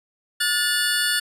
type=tone cluster; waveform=25% pulse; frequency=1444 / 1749 / 4449 Hz; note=F#6 / A6 / C#8; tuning=-43 / -11 / +5 cents; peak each=-20 dBFS; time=0.4-1.2 s; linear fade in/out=10 ms; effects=resampled to 32000 Hz